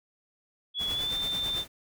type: tone with pitch glide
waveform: sine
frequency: 3378 to 3571 Hz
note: G#7 to A7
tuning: +29 to +25 cents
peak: -28 dBFS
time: 0.74-1.65 s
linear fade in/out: 50 ms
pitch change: +96 cents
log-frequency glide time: 0.9-1.12 s
type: noise with tremolo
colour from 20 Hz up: pink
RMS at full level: -38 dBFS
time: 0.78-1.68 s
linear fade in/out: 50 ms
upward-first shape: sine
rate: 9.1 Hz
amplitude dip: 55%
effects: none